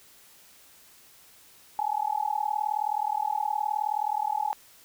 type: tone with amplitude modulation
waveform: sine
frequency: 847 Hz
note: G#5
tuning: 34 cents sharp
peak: -21 dBFS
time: 1.79-4.53 s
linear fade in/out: 0 ms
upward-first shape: sine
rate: 39.1 Hz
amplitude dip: 100%
effects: white hiss -55 dBFS RMS until 4.84 s